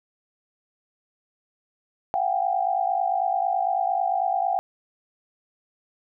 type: tone cluster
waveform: sine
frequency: 689 / 753 / 802 Hz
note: F5 / F#5 / G5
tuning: -24 / +30 / +39 cents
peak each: -27 / -24 / -26 dBFS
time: 2.14-4.59 s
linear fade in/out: 0 ms
effects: none